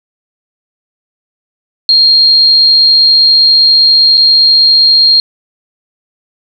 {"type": "tone with dropouts", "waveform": "sine", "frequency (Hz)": 4225, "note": "C8", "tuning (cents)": 16, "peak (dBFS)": -3, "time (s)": [1.89, 5.2], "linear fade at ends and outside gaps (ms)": 1, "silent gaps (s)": [4.172, 4.177], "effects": []}